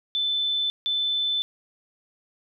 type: tone bursts at uneven times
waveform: sine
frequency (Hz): 3520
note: A7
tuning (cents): 0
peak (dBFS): -22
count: 2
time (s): 0.15-0.7 / 0.86-1.42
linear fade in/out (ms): 0
effects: none